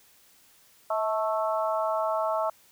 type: harmonic tone with a mistuned harmonic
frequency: 220 Hz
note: A3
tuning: in tune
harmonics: 3 / 4 / 5 / 6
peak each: -27 / -31 / -32 / -33 dBFS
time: 0.9-2.5 s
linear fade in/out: 5 ms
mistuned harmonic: 3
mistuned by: -38 cents
effects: white hiss -59 dBFS RMS until 2.71 s